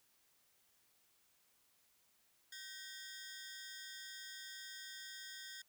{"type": "ring-modulated tone", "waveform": "15% pulse", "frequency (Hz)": 1716, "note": "A6", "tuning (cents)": -44, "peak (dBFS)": -39, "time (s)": [2.52, 5.62], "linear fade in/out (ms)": 5, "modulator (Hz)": 169, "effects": ["white hiss -74 dBFS RMS until 5.68 s"]}